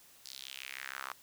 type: tone with high-pass filter sweep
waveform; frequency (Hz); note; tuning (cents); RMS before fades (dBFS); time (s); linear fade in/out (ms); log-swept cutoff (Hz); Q
sawtooth; 66.4; C2; +26; -45; 0.25-1.13; 0; 4800 to 1100; 3
effects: white hiss -60 dBFS RMS until 1.22 s

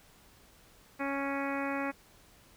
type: harmonic tone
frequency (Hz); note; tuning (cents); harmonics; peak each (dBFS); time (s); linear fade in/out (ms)
277.2; C#4; 0; 1 / 2 / 3 / 4 / 5 / 6 / 7 / 8 / 9; -35 / -38 / -40 / -41 / -42 / -43 / -43 / -44 / -45; 0.99-1.92; 20
effects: pink hiss -60 dBFS RMS until 2.56 s

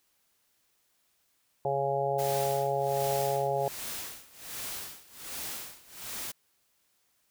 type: harmonic tone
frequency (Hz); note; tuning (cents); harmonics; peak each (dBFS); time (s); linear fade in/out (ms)
138.59; C#3; 0; 1 / 3 / 4 / 5 / 6; -37 / -33 / -31 / -32 / -33; 1.65-3.68; 2
type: noise with tremolo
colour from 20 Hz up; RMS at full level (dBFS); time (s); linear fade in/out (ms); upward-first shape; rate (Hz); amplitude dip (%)
white; -37; 2.18-6.32; 10; sine; 1.3; 90
effects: white hiss -72 dBFS RMS until 7.3 s

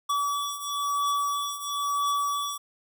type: beating tone pair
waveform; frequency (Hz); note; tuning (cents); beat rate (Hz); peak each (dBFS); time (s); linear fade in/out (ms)
square; 1144 / 1145; D6 / D6; -46 / -44; 1; -32 / -28; 0.09-2.58; 10
effects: none

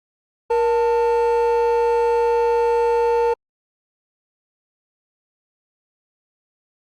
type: tone pair together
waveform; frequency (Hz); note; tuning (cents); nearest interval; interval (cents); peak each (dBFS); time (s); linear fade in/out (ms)
triangle; 471.1 / 890; A#4 / A5; +18 / +20; major seventh; 1102; -13 / -18; 0.5-3.34; 10
effects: tanh soft clip ceiling -10 dBFS + Opus 48 kbps

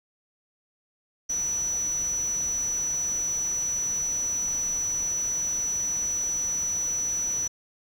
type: tone in noise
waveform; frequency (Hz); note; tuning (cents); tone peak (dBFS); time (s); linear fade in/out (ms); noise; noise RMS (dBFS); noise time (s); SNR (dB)
sine; 5920; F#8; 0; -25; 1.29-7.48; 10; pink; -43; 1.29-7.48; +15
effects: none

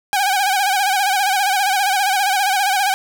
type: tone with vibrato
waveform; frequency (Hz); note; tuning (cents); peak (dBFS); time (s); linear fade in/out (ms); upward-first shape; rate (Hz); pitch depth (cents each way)
sawtooth; 784; G5; 0; -11; 0.13-2.94; 0; sine; 15; 94
effects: none

